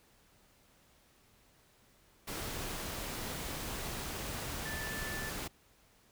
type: tone in noise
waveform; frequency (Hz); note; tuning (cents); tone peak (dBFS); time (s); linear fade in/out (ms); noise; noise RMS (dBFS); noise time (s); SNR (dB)
sine; 1755; A6; -5; -41; 4.65-5.3; 10; pink; -40; 2.27-5.48; -4
effects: pink hiss -66 dBFS RMS until 6.11 s